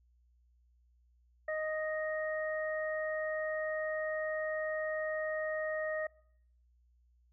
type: harmonic tone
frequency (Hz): 622.3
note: D#5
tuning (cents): 0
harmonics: 1 / 2 / 3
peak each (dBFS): -34 / -46 / -39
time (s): 1.48-6.07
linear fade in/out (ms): 5
effects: noise-tail reverb RT60 0.7 s tail -24 dB re dry + added 60 Hz sine -65 dBFS peak until 7.32 s